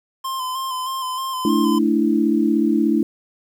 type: tone with vibrato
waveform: square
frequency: 1040 Hz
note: C6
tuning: 11 cents flat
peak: -24 dBFS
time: 0.24-1.79 s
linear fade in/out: 10 ms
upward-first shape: square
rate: 3.2 Hz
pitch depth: 29 cents each way
type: chord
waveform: sine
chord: A suspended fourth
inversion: none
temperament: just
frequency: 220 / 293.3 / 330 Hz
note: A3 / D4 / E4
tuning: 0 / -2 / +2 cents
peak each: -19 dBFS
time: 1.45-3.03 s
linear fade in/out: 2 ms
effects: 8-bit